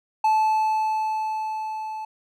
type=tone with level ramp; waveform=triangle; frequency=870 Hz; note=A5; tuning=20 cents flat; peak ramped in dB=-14 to -28 dBFS; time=0.24-2.05 s; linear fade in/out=5 ms; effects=none